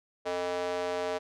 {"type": "tone with high-pass filter", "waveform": "square", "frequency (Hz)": 88.9, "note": "F2", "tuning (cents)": 31, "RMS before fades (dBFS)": -32, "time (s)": [0.25, 1.19], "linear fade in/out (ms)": 20, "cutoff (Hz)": 530, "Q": 3.4, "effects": ["low-pass 6000 Hz 12 dB/octave"]}